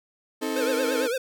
35% pulse chord, A diminished, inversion first, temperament just, 264 / 316.8 / 440 Hz, C4 / Eb4 / A4, +16 / +31 / 0 cents, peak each -29 dBFS, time 0.41-1.08 s, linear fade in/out 20 ms
square tone with vibrato, 494 Hz, B4, in tune, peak -25 dBFS, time 0.56-1.18 s, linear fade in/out 5 ms, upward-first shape triangle, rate 8.9 Hz, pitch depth 170 cents each way
effects none

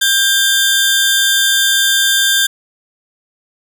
sawtooth tone pair together, 1589 / 3559 Hz, G6 / A7, +23 / +19 cents, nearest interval octave + major second, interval 1396 cents, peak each -10 dBFS, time 0.01-2.47 s, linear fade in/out 10 ms, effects none

